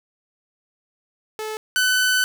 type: tone pair in turn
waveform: sawtooth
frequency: 433.3 / 1505.4 Hz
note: A4 / F#6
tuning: -27 / +29 cents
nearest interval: octave + minor seventh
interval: 2156 cents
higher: second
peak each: -23 / -13 dBFS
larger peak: second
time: 1.39-1.57 / 1.76-2.24 s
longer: second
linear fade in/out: 0 ms
effects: none

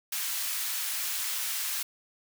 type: high-pass noise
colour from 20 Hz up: white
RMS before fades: -32 dBFS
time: 0.12-1.83 s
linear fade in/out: 5 ms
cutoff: 1300 Hz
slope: 12 dB/octave
effects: none

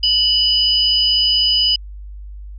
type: tone pair together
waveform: sine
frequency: 2960 / 4978 Hz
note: F#7 / D#8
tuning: 0 / 0 cents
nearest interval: major sixth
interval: 900 cents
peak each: -15 dBFS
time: 0.03-1.76 s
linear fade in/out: 5 ms
effects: added 50 Hz sine -30 dBFS peak until 2.58 s

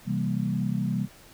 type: chord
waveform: sine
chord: C dominant seventh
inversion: none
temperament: equal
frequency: 130.81 / 164.81 / 196 / 233.1 Hz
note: C3 / E3 / G3 / Bb3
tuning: 0 / 0 / 0 / 0 cents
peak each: -30 / -31 / -28 / -32 dBFS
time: 0.05-1.08 s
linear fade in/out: 50 ms
effects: pink hiss -52 dBFS RMS until 1.33 s

